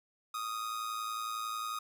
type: tone with amplitude modulation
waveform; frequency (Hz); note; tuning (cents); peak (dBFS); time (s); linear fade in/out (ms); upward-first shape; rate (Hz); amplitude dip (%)
45% pulse; 1244.5; D#6; 0; -33; 0.34-1.79; 5; sine; 111; 55
effects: none